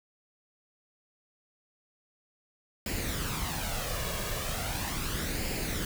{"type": "noise with flanger", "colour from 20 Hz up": "pink", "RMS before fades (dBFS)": -33, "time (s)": [2.86, 5.85], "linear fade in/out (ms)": 2, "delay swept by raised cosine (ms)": [0.41, 1.81], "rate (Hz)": 0.38, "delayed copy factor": 0.55, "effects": []}